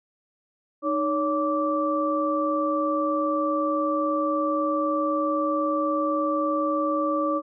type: tone cluster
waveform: sine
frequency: 307.3 / 564 / 1166 Hz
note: D#4 / C#5 / D6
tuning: -21 / +30 / -13 cents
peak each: -26 dBFS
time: 0.82-7.42 s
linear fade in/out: 50 ms
effects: none